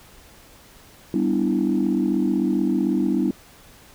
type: chord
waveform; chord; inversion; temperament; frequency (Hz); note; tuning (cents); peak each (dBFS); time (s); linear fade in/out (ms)
sine; E minor seventh; first; equal; 196 / 246.9 / 293.7 / 329.6; G3 / B3 / D4 / E4; 0 / 0 / 0 / 0; -23; 1.14-3.31; 2
effects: tanh soft clip ceiling -11 dBFS + pink hiss -49 dBFS RMS until 3.94 s